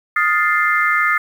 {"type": "chord", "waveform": "sine", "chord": "F dominant seventh", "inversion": "third", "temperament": "equal with one note detuned", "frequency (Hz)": [1244.5, 1407.4, 1760, 2093], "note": ["Eb6", "F6", "A6", "C7"], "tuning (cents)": [0, 13, 0, 0], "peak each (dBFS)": [-18, -21, -19, -18], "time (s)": [0.16, 1.18], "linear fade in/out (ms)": 5, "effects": ["7-bit"]}